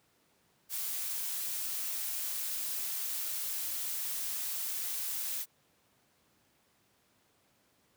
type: noise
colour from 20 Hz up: blue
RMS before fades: -36 dBFS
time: 0.69-5.46 s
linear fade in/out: 50 ms
effects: pink hiss -70 dBFS RMS until 7.96 s + high-pass 100 Hz 12 dB/octave